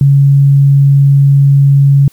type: tone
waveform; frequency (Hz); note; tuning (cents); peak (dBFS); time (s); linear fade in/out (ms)
sine; 139.5; C#3; +11; -3; 0.01-2.08; 2
effects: white hiss -47 dBFS RMS until 2.12 s